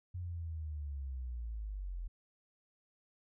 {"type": "linear sweep", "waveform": "sine", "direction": "down", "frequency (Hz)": [90.5, 41.2], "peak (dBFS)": -38, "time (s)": [0.14, 2.08], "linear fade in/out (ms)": 10, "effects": []}